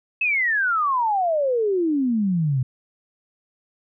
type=exponential sweep; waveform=sine; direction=down; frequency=2637 to 123.47 Hz; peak=-18 dBFS; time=0.21-2.63 s; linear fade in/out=5 ms; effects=none